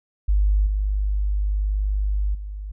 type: tone with level steps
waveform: sine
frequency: 50.5 Hz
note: G#1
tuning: 48 cents flat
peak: -15 / -19 / -29 dBFS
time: 0.28-2.72 s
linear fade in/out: 10 ms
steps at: 0.66 / 2.34 s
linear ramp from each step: 10 ms
effects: none